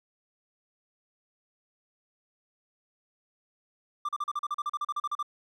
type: tone bursts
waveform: triangle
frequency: 1183 Hz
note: D6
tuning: 12 cents sharp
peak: -26 dBFS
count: 16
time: 4.05-5.228 s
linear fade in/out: 5 ms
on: 38 ms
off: 38 ms
effects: none